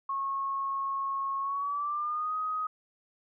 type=tone with pitch glide; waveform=sine; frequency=1093 to 1255.5 Hz; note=C#6 to D#6; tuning=-25 to +15 cents; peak=-29 dBFS; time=0.09-2.67 s; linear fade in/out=5 ms; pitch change=+240 cents; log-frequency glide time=1.4-2.35 s; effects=none